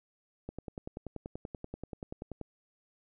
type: click train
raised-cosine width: 2 ms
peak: -26 dBFS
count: 21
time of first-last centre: 0.49-2.413 s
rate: 10.4 Hz
effects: none